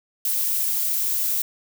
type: noise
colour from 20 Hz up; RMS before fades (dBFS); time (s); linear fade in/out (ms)
violet; -23; 0.25-1.42; 2
effects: none